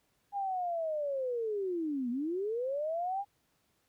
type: linear two-way sweep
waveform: sine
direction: down then up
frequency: 817 to 233.1 to 817 Hz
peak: -31 dBFS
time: 0.32-3.25 s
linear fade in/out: 50 ms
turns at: 2.1 s
effects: pink hiss -74 dBFS RMS until 3.88 s + high-pass 60 Hz 12 dB/octave